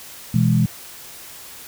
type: chord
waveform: sine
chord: E major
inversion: second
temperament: equal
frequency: 123.47 / 164.81 / 207.7 Hz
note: B2 / E3 / G#3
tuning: 0 / 0 / 0 cents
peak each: -17 / -18 / -19 dBFS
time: 0.34-0.66 s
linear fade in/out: 5 ms
effects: white hiss -39 dBFS RMS until 1.67 s